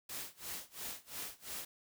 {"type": "noise with tremolo", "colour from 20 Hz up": "white", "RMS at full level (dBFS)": -42, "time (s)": [0.09, 1.65], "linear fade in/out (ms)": 5, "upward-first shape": "sine", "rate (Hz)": 2.9, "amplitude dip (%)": 95, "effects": []}